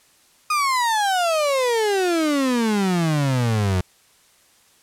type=exponential sweep; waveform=35% pulse; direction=down; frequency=1249 to 89 Hz; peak=-16 dBFS; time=0.5-3.81 s; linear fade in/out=5 ms; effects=white hiss -56 dBFS RMS until 4.82 s + low-pass 11000 Hz 12 dB/octave